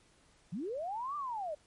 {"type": "linear two-way sweep", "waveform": "sine", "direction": "up then down", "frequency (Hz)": [147.8, 1200, 572], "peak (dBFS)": -35, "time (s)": [0.52, 1.55], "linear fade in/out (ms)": 10, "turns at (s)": 1.16, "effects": ["pink hiss -66 dBFS RMS until 1.66 s", "MP3 48 kbps"]}